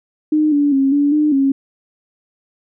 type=tone with pitch steps; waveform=sine; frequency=305.9 / 288.6 / 271.2 / 287.2 / 301.6 / 272.8 Hz; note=D#4 / D4 / C#4 / D4 / D4 / C#4; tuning=-29 / -30 / -38 / -39 / +46 / -28 cents; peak=-11 dBFS; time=0.32-1.52 s; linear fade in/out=5 ms; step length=200 ms; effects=none